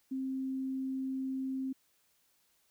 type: tone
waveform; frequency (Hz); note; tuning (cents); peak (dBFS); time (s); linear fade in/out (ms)
sine; 264.3; C4; +18; -33; 0.11-1.73; 10
effects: white hiss -72 dBFS RMS until 2.7 s